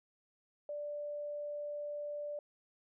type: tone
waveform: sine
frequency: 587.3 Hz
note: D5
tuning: in tune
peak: -38 dBFS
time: 0.69-2.39 s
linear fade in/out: 2 ms
effects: none